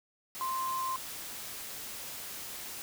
sine tone in noise, 1046 Hz, C6, 1 cent flat, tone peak -31 dBFS, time 0.41-0.96 s, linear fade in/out 0 ms, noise white, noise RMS -42 dBFS, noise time 0.35-2.82 s, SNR +8 dB, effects none

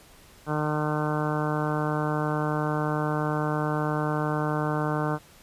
harmonic tone, 151.5 Hz, D#3, 46 cents flat, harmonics 1 / 2 / 3 / 4 / 5 / 6 / 7 / 8 / 9 / 10, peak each -28 / -31 / -33 / -34 / -35 / -36 / -36 / -37 / -38 / -38 dBFS, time 0.46-5.19 s, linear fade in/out 50 ms, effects pink hiss -53 dBFS RMS until 5.42 s + resampled to 32000 Hz

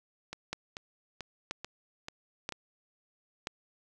two click trains, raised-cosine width 0.2 ms, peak -17 / -22 dBFS, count 4 / 6, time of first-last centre 0.53-3.471 / 0.33-2.523 s, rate 1.02 / 2.28 Hz, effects none

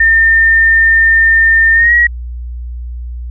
sine tone with pitch glide, 1810 to 1906.6 Hz, A6 to A#6, +48 to +39 cents, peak -5 dBFS, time 0-2.07 s, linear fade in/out 5 ms, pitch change +91 cents, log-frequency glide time 1.74-1.93 s, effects added 60 Hz sine -20 dBFS peak until 3.3 s

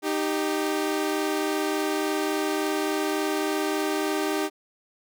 sawtooth tone pair together, 308.5 / 392 Hz, D#4 / G4, -15 / 0 cents, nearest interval major third, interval 415 cents, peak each -23 dBFS, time 0.02-4.5 s, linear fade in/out 50 ms, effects none

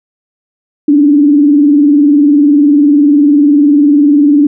sine tone with vibrato, 290.8 Hz, D4, 17 cents flat, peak -3 dBFS, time 0.88-4.47 s, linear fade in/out 5 ms, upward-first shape triangle, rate 20 Hz, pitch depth 110 cents each way, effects none

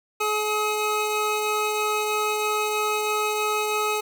25% pulse tone pair together, 424.7 / 1271 Hz, G#4 / D#6, +39 / +36 cents, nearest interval octave + perfect fifth, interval 1897 cents, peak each -21 / -22 dBFS, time 0.2-4.01 s, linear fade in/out 10 ms, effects none

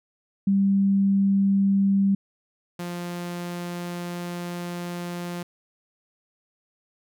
sine / sawtooth tone pair in turn, 196.7 / 174.92 Hz, G3 / F3, +6 / +3 cents, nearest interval major second, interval 203 cents, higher first, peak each -17 / -26 dBFS, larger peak first, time 0.47-2.15 / 2.79-5.43 s, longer second, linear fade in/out 5 ms, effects none

